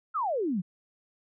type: exponential sweep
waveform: sine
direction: down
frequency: 1400 to 164.81 Hz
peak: -26 dBFS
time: 0.14-0.62 s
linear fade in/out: 20 ms
effects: none